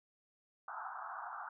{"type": "band-pass noise", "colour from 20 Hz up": "white", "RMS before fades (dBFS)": -45, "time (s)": [0.68, 1.49], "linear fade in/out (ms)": 2, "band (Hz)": [700, 1500], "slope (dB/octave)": 96, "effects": []}